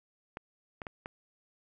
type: clicks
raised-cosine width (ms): 0.5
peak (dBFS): -24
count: 4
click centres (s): 0.371 / 0.818 / 0.868 / 1.059
effects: none